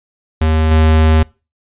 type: tone with level steps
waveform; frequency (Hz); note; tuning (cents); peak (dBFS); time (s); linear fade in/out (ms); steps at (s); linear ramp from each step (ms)
square; 78.9; D#2; +25; -11 / -8; 0.41-1.23; 5; 0.71; 5
effects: noise-tail reverb RT60 0.3 s tail -24 dB re dry + resampled to 8000 Hz